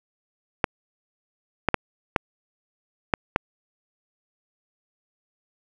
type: clicks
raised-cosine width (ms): 0.5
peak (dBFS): -3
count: 6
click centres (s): 0.642 / 1.687 / 1.743 / 2.162 / 3.138 / 3.361
effects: none